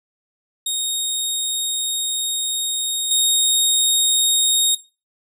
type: tone with level steps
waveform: 20% pulse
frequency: 3729 Hz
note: A#7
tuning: in tune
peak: -14 / -8 dBFS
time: 0.66-4.75 s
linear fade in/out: 5 ms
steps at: 3.11 s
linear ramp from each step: 2 ms
effects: noise-tail reverb RT60 0.3 s tail -19 dB re dry